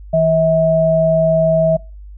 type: tone pair together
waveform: sine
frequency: 161.57 / 645 Hz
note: E3 / E5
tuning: -34 / -38 cents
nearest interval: 2 octaves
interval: 2396 cents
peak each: -17 / -11 dBFS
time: 0.13-1.77 s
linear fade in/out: 10 ms
effects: noise-tail reverb RT60 0.3 s tail -23 dB re dry + added 50 Hz sine -32 dBFS peak until 2.17 s